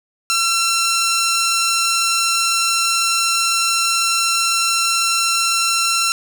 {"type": "tone", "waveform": "10% pulse", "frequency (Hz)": 1353, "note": "E6", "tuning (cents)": 45, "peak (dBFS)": -7, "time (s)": [0.3, 6.12], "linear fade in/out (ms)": 0, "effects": []}